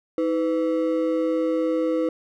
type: ring-modulated tone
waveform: triangle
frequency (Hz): 410.4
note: G#4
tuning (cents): -21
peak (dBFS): -15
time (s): 0.18-2.09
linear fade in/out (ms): 2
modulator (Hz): 91.2
effects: none